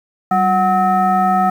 sine tone with frequency modulation, 740 Hz, F#5, in tune, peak -11 dBFS, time 0.31-1.5 s, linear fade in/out 5 ms, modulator 548 Hz, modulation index 0.97, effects 7-bit

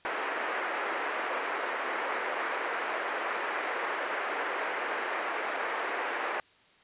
white band-pass noise, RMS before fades -33 dBFS, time 0.05-6.4 s, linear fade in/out 0 ms, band 360 to 2000 Hz, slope 24 dB/octave, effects white hiss -61 dBFS RMS until 6.83 s + resampled to 8000 Hz

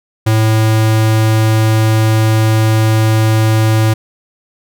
square tone, 110 Hz, A2, in tune, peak -9 dBFS, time 0.26-3.94 s, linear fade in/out 10 ms, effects none

